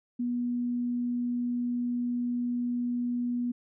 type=tone; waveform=sine; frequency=242.9 Hz; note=B3; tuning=29 cents flat; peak=-27 dBFS; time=0.19-3.52 s; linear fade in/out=10 ms; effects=none